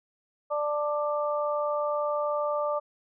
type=harmonic tone; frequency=295.3 Hz; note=D4; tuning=10 cents sharp; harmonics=2 / 3 / 4; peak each=-27 / -35 / -31 dBFS; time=0.5-2.8 s; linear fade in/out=20 ms; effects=none

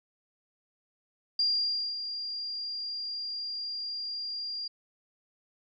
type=tone with ADSR envelope; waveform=sine; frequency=4788 Hz; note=D8; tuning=33 cents sharp; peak=-23 dBFS; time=1.39-4.68 s; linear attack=4 ms; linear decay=560 ms; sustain=-10 dB; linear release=8 ms; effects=none

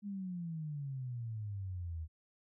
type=exponential sweep; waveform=sine; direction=down; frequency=207.7 to 77.78 Hz; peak=-38 dBFS; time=0.02-2.08 s; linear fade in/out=50 ms; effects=none

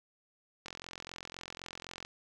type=click train; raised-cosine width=0.2 ms; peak=-25 dBFS; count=62; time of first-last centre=0.66-2.05 s; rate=43.9 Hz; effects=none

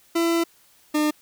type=tone pair in turn; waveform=40% pulse; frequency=335.2 / 302.1 Hz; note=E4 / D4; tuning=+29 / +49 cents; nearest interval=major second; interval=180 cents; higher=first; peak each=-18 dBFS; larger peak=neither; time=0.15-0.44 / 0.94-1.11 s; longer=first; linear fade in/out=10 ms; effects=white hiss -57 dBFS RMS until 1.21 s

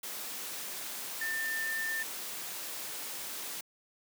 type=tone in noise; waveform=sine; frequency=1792 Hz; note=A6; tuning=31 cents sharp; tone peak=-32 dBFS; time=1.21-2.03 s; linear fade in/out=5 ms; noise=white; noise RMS=-40 dBFS; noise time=0.03-3.61 s; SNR=+5 dB; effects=high-pass 200 Hz 12 dB/octave

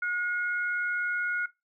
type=tone pair together; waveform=sine; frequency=1441.6 / 2158 Hz; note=F#6 / C#7; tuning=-45 / -47 cents; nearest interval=perfect fifth; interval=698 cents; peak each=-27 / -36 dBFS; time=0.02-1.46 s; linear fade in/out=5 ms; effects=noise-tail reverb RT60 0.2 s tail -18 dB re dry

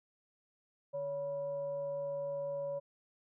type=tone with frequency modulation; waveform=sine; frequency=563 Hz; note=C#5; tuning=27 cents sharp; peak=-35 dBFS; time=0.93-2.8 s; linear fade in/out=20 ms; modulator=414 Hz; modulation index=0.3; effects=none

